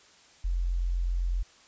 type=tone; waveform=sine; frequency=43.88 Hz; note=F1; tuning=9 cents sharp; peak=-25 dBFS; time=0.44-1.43 s; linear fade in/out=10 ms; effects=white hiss -57 dBFS RMS until 1.67 s + resampled to 16000 Hz